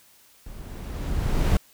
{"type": "noise with level ramp", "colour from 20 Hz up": "brown", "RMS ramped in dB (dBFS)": [-41, -18], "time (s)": [0.46, 1.57], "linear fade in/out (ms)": 2, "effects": ["white hiss -56 dBFS RMS until 1.73 s"]}